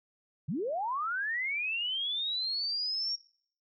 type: linear sweep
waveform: sine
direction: up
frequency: 120.2 to 5588 Hz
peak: -30 dBFS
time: 0.48-3.16 s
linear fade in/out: 10 ms
effects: noise-tail reverb RT60 0.6 s tail -23 dB re dry